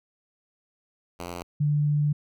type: tone pair in turn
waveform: 5% pulse / sine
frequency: 87.31 / 147.6 Hz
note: F2 / D3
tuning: 0 / +9 cents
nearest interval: major sixth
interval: 909 cents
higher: second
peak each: -23 / -20 dBFS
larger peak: second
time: 1.19-1.43 / 1.6-2.13 s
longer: second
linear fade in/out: 10 ms
effects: none